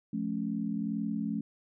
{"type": "chord", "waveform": "sine", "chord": "F augmented", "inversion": "none", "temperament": "equal with one note detuned", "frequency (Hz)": [174.61, 215.2, 277.2], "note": ["F3", "A3", "C#4"], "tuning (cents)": [0, -38, 0], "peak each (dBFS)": [-37, -32, -36], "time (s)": [0.13, 1.41], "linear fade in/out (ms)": 5, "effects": []}